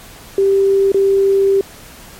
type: tone with dropouts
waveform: sine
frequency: 392 Hz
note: G4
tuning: in tune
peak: -9 dBFS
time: 0.38-1.61 s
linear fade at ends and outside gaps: 2 ms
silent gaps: 0.919-0.944 s
effects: pink hiss -38 dBFS RMS until 2.19 s + MP3 64 kbps